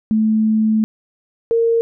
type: tone pair in turn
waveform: sine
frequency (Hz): 218.1 / 460.5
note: A3 / A#4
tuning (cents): -15 / -21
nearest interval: octave + minor second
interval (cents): 1294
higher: second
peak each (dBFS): -12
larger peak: neither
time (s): 0.11-0.84 / 1.51-1.81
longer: first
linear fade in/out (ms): 0
effects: none